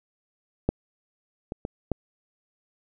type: clicks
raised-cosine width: 2 ms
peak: -8 / -18 / -17 / -11 dBFS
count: 4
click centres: 0.69 / 1.521 / 1.651 / 1.917 s
effects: none